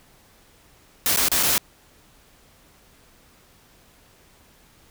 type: noise with dropouts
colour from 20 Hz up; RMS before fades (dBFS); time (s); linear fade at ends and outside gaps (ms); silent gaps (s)
white; -20; 1.06-1.58; 1; 1.162-1.171 / 1.285-1.316 / 1.428-1.432
effects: pink hiss -55 dBFS RMS until 4.9 s